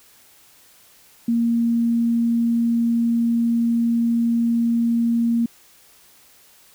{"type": "tone", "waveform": "sine", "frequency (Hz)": 233.1, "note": "A#3", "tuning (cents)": 0, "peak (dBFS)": -16, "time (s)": [1.28, 5.46], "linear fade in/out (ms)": 5, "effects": ["white hiss -52 dBFS RMS until 6.74 s"]}